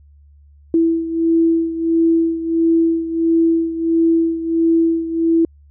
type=beating tone pair; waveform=sine; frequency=329.6 / 331.1 Hz; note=E4 / E4; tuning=0 / +8 cents; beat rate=1.5 Hz; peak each=-14 / -19 dBFS; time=0.74-5.45 s; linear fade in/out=2 ms; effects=added 72 Hz sine -44 dBFS peak until 5.7 s